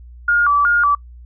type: tone with vibrato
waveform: sine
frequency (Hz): 1281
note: E6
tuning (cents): -50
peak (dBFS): -11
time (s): 0.28-0.95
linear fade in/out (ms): 5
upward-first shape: square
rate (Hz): 2.7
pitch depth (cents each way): 180
effects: noise-tail reverb RT60 0.1 s tail -25 dB re dry + added 60 Hz sine -36 dBFS peak until 1.25 s